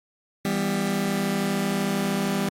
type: chord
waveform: sawtooth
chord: E minor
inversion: none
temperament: just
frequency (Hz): 164.81 / 197.78 / 247.2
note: E3 / G3 / B3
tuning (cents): 0 / +16 / +2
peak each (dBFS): -26 / -20 / -25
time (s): 0.45-2.49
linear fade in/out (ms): 2
effects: MP3 64 kbps